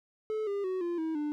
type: tone with pitch steps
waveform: triangle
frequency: 433.1 / 401.8 / 372.7 / 345.7 / 320.7 / 297.5 Hz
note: A4 / G4 / F#4 / F4 / E4 / D4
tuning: -27 / +43 / +13 / -18 / -48 / +22 cents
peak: -28 dBFS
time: 0.3-1.32 s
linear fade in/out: 0 ms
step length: 170 ms
effects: none